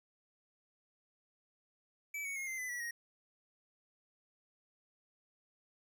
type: tone with pitch steps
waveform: square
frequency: 2304 / 2227 / 2152 / 2080 / 2010 / 1943 / 1877.9 Hz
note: D7 / C#7 / C7 / C7 / B6 / B6 / A#6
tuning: -34 / +7 / +48 / -11 / +30 / -29 / +12 cents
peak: -39 dBFS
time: 2.14-2.91 s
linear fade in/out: 5 ms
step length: 110 ms
effects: none